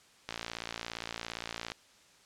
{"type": "click train", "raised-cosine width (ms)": 0.2, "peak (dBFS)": -19, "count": 83, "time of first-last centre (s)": [0.29, 1.719], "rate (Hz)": 57.4, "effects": ["white hiss -61 dBFS RMS until 2.25 s", "low-pass 7000 Hz 12 dB/octave"]}